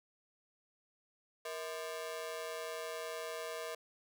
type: ring-modulated tone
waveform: sawtooth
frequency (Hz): 558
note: C#5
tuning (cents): +11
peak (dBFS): -33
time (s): 1.45-3.75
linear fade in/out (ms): 5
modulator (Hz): 85.5
effects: none